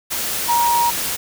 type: tone in noise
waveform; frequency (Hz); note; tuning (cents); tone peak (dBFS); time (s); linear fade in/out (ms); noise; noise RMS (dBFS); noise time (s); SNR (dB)
sine; 946; A#5; +25; -14; 0.48-0.91; 20; white; -23; 0.1-1.17; +6
effects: none